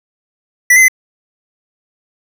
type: tone with pitch steps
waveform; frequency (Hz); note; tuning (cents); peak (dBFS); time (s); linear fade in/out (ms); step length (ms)
square; 1966 / 2060 / 2036; B6 / C7 / C7; -8 / -28 / -48; -5; 0.7-0.883; 5; 61
effects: none